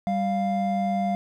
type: tone pair together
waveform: triangle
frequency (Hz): 196 / 698.5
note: G3 / F5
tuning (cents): 0 / 0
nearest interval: octave + minor seventh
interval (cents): 2200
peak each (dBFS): -23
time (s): 0.07-1.15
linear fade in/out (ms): 0
effects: none